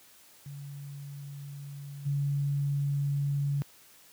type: tone with level steps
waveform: sine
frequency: 141.7 Hz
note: C#3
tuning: 38 cents sharp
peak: -39 / -26 dBFS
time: 0.46-3.62 s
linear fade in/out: 0 ms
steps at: 2.05 s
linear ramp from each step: 20 ms
effects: white hiss -57 dBFS RMS until 4.12 s + high-pass 60 Hz 12 dB/octave